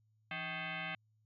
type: tone with frequency modulation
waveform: sine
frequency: 301.5 Hz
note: D4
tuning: 46 cents sharp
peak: -38 dBFS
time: 0.31-0.95 s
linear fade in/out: 2 ms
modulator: 470 Hz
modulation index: 5.8
effects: added 108 Hz sine -70 dBFS peak until 1.25 s + AAC 64 kbps